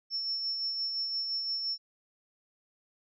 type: tone with tremolo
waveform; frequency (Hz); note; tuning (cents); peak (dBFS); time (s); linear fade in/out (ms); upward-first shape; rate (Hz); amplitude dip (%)
sine; 5400; E8; +41; -29; 0.1-1.78; 50; sine; 5.8; 35
effects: none